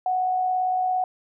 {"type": "tone with amplitude modulation", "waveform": "sine", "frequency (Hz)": 739, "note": "F#5", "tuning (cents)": -2, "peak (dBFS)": -19, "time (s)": [0.06, 1.04], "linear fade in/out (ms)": 2, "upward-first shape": "sine", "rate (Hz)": 57.7, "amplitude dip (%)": 30, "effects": []}